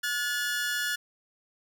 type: tone pair together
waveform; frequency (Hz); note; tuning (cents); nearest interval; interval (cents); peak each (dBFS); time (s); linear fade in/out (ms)
sawtooth; 1445 / 1718.4; F#6 / A6; -41 / -41; minor third; 300; -27; 0.03-0.96; 10
effects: none